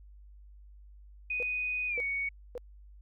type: tone with pitch glide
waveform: sine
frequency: 2489 to 2230 Hz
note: D#7 to C#7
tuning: 0 to +10 cents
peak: -30 dBFS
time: 1.3-2.29 s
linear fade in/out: 5 ms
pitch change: -190 cents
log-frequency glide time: 1.88-2.02 s
type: tone bursts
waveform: sine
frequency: 490 Hz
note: B4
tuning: 14 cents flat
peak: -35 dBFS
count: 3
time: 1.4-2.578 s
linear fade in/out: 0 ms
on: 26 ms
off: 550 ms
effects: added 50 Hz sine -50 dBFS peak until 3.01 s